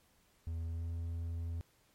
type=tone with pitch glide; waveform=triangle; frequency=82.41 to 83.85 Hz; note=E2 to E2; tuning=0 to +30 cents; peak=-34 dBFS; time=0.47-1.61 s; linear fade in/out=0 ms; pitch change=+30 cents; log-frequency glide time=0.66-0.89 s; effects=pink hiss -70 dBFS RMS until 1.94 s + MP3 64 kbps